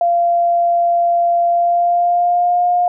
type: tone with pitch glide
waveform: sine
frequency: 690 to 710.2 Hz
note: F5 to F5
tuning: -21 to +29 cents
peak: -11 dBFS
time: 0.01-2.88 s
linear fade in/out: 2 ms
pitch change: +50 cents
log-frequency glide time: 1.49-2.65 s
effects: none